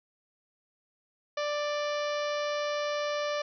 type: harmonic tone with a mistuned harmonic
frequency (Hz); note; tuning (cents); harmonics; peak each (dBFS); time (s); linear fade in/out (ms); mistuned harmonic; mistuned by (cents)
589; D5; +5; 1 / 2 / 3 / 4 / 5 / 6 / 7 / 8 / 9 / 10; -30 / -36 / -40 / -42 / -44 / -46 / -47 / -48 / -49 / -50; 1.37-3.42; 5; 10; -25
effects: none